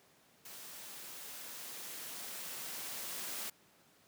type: noise with level ramp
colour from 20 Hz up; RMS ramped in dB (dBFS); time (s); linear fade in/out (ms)
white; -50 to -41; 0.45-3.5; 5
effects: pink hiss -66 dBFS RMS until 4.07 s + high-pass 150 Hz 12 dB/octave